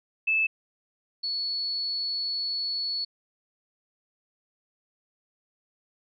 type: tone pair in turn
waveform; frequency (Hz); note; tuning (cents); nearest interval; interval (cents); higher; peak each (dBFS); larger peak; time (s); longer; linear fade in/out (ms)
sine; 2621 / 4408; E7 / C#8; -11 / -11; major sixth; 900; second; -21 / -27; first; 0.27-0.47 / 1.23-3.05; second; 10
effects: none